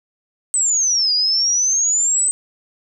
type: exponential two-way sweep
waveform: sine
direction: down then up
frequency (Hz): 8210 to 4825 to 8210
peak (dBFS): -14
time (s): 0.54-2.31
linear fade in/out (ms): 0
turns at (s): 1.13
effects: none